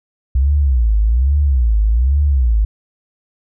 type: tone with vibrato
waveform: sine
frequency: 61.74 Hz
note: B1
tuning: in tune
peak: -10 dBFS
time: 0.35-2.65 s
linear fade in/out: 5 ms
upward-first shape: sine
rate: 1.2 Hz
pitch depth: 290 cents each way
effects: none